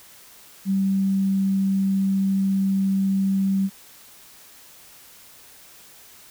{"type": "tone", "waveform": "sine", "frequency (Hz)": 193.9, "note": "G3", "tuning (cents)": -19, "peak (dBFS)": -18, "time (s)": [0.65, 3.7], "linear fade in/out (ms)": 50, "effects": ["white hiss -48 dBFS RMS until 6.3 s"]}